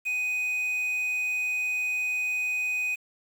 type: tone with quantisation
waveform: triangle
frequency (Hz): 2497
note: D#7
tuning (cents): +6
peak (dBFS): -24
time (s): 0.05-2.96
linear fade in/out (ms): 20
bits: 8
effects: none